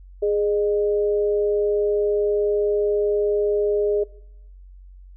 sine tone pair together, 414.7 / 610 Hz, G#4 / D#5, -3 / -34 cents, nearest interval perfect fifth, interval 669 cents, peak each -18 / -26 dBFS, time 0.22-4.04 s, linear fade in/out 10 ms, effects noise-tail reverb RT60 0.8 s tail -22 dB re dry + added 46 Hz sine -41 dBFS peak until 5.16 s

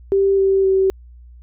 sine tone with pitch steps, 392 / 387.5 / 383 Hz, G4 / G4 / G4, 0 / -20 / -40 cents, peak -12 dBFS, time 0.12-0.9 s, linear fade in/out 0 ms, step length 260 ms, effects added 60 Hz sine -39 dBFS peak until 1.42 s

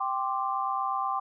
sine chord, G suspended fourth, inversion none, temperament equal, 784 / 1046.5 / 1174.7 Hz, G5 / C6 / D6, 0 / 0 / 0 cents, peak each -31 dBFS, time 0-1.2 s, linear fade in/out 10 ms, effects none

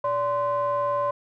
triangle ring-modulated tone, 230 Hz, A#3, 23 cents flat, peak -17 dBFS, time 0.04-1.11 s, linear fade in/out 5 ms, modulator 807 Hz, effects none

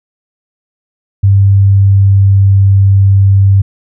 sine tone with pitch glide, 98.7 to 98.02 Hz, G2 to G2, +12 to 0 cents, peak -3 dBFS, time 1.23-3.62 s, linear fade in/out 10 ms, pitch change -12 cents, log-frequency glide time 1.44-2.6 s, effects none

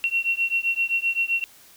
sine beating tone pair, 2726 / 2733.7 Hz, F7 / F7, -43 / -38 cents, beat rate 7.7 Hz, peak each -24 dBFS, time 0.04-1.44 s, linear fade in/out 0 ms, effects white hiss -51 dBFS RMS until 1.76 s

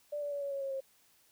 sine tone with pitch steps, 587.3 / 578.5 / 569.9 / 561.4 / 553.1 / 544.8 / 536.7 Hz, D5 / D5 / C#5 / C#5 / C#5 / C#5 / C5, 0 / -26 / +48 / +22 / -4 / -30 / +44 cents, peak -34 dBFS, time 0.12-0.806 s, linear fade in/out 10 ms, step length 98 ms, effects white hiss -67 dBFS RMS until 1.31 s

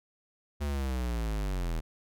square linear sweep, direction down, 74 to 38.89 Hz, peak -30 dBFS, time 0.6-1.81 s, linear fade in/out 20 ms, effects none

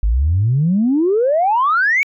sine exponential sweep, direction up, 49.02 to 2300 Hz, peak -11 dBFS, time 0.03-2.03 s, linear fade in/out 0 ms, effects tanh soft clip ceiling -7 dBFS

